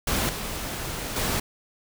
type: noise with level steps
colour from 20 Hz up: pink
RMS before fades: -25 / -32 / -26 dBFS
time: 0.07-1.4 s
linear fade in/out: 5 ms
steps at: 0.29 / 1.16 s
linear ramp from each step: 2 ms
effects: none